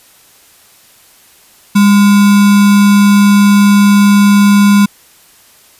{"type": "tone with sample-and-hold", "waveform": "sine", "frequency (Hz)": 202.3, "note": "G#3", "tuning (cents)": -45, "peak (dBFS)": -3, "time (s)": [1.75, 4.86], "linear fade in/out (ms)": 10, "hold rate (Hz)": 1225, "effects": ["white hiss -44 dBFS RMS until 5.79 s", "resampled to 32000 Hz"]}